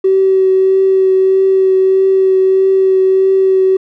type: tone with vibrato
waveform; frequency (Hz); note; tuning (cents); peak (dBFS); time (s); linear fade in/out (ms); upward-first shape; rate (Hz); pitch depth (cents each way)
triangle; 380.9; G4; -50; -3; 0.04-3.77; 10; triangle; 1.6; 15
effects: tanh soft clip ceiling -5 dBFS